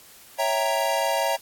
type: chord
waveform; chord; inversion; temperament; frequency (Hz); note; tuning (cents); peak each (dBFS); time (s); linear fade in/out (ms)
square; C# diminished seventh; none; equal; 554.4 / 659.3 / 784 / 932.3; C#5 / E5 / G5 / Bb5; 0 / 0 / 0 / 0; -28 / -27 / -30 / -27; 0.38-1.37; 20
effects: white hiss -49 dBFS RMS until 1.41 s + AAC 64 kbps